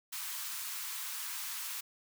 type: high-pass noise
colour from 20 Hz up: white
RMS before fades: -40 dBFS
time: 0.12-1.81 s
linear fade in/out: 10 ms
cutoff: 900 Hz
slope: 48 dB/octave
effects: none